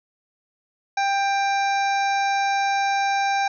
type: harmonic tone with a mistuned harmonic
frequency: 792 Hz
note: G5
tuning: 18 cents sharp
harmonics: 1 / 2 / 3 / 5 / 6 / 7 / 8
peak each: -20 / -28 / -29 / -35 / -44 / -36 / -40 dBFS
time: 0.97-3.48 s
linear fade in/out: 5 ms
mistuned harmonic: 5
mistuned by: -25 cents
effects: none